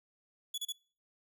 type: tone bursts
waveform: sawtooth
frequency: 3406 Hz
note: G#7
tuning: 43 cents sharp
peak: -32 dBFS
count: 3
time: 0.54-0.723 s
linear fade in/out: 5 ms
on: 39 ms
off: 33 ms
effects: noise-tail reverb RT60 0.4 s tail -24 dB re dry